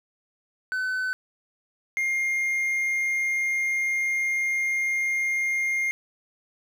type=tone pair in turn; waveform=triangle; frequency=1513 / 2121 Hz; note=F#6 / C7; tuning=+38 / +23 cents; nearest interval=tritone; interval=585 cents; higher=second; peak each=-23 / -21 dBFS; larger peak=second; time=0.72-1.13 / 1.97-5.91 s; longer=second; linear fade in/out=0 ms; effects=none